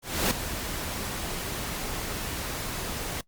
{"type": "noise with ADSR envelope", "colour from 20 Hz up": "pink", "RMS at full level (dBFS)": -23, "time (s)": [0.02, 3.21], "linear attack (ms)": 290, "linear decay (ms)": 3, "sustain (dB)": -10, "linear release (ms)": 4, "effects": ["noise-tail reverb RT60 0.1 s tail -23 dB re dry", "Opus 48 kbps"]}